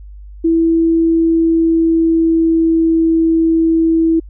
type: tone with pitch glide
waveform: sine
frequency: 329.5 to 326.7 Hz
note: E4 to E4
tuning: -1 to -15 cents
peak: -9 dBFS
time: 0.44-4.2 s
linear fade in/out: 10 ms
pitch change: -14 cents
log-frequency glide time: 0.94-3.07 s
effects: added 50 Hz sine -31 dBFS peak until 4.29 s

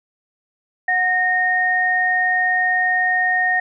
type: tone pair together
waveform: sine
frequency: 733.4 / 1848 Hz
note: F#5 / A#6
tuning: -15 / -16 cents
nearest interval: octave + major third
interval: 1599 cents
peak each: -21 / -16 dBFS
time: 0.88-3.6 s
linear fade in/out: 5 ms
effects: none

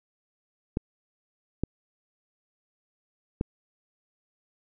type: clicks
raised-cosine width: 3 ms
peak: -13 dBFS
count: 3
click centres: 0.771 / 1.636 / 3.411 s
effects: none

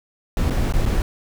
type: noise with dropouts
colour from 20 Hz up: brown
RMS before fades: -19 dBFS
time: 0.37-1.02 s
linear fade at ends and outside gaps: 1 ms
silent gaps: 0.499-0.506 / 0.724-0.737 / 0.855-0.86 s
effects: none

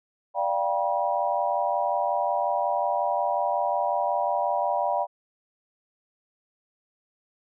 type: chord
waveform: sine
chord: G dominant seventh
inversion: second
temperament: equal with one note detuned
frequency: 587.3 / 698.5 / 784 / 964.1 Hz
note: D5 / F5 / G5 / B5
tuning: 0 / 0 / 0 / -42 cents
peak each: -28 dBFS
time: 0.34-5.07 s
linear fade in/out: 50 ms
effects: none

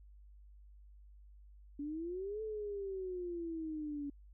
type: exponential two-way sweep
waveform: sine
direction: up then down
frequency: 282.2 to 440 to 282.2 Hz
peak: -38 dBFS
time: 1.79-4.1 s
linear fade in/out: 5 ms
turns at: 2.42 s
effects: added 50 Hz sine -55 dBFS peak until 4.33 s

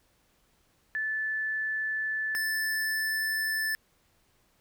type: tone pair in turn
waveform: sine / square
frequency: 1746 / 1755.6 Hz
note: A6 / A6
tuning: -14 / -4 cents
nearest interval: unison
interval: 10 cents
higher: second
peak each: -28 dBFS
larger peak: neither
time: 0.95-2.35 / 2.35-3.75 s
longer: neither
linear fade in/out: 0 ms
effects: pink hiss -68 dBFS RMS until 4.6 s

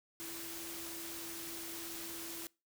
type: tone in noise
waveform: sine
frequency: 333.6 Hz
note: E4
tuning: 21 cents sharp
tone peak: -49 dBFS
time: 0.2-2.47 s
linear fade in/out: 0 ms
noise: white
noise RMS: -45 dBFS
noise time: 0.2-2.47 s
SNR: -7 dB
effects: noise-tail reverb RT60 0.3 s tail -25 dB re dry

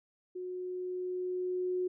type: tone with level ramp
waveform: sine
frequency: 364.5 Hz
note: F#4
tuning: 26 cents flat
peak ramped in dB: -37 to -29 dBFS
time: 0.35-1.88 s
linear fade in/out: 10 ms
effects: none

